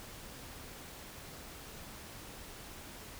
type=silence; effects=pink hiss -49 dBFS RMS until 3.19 s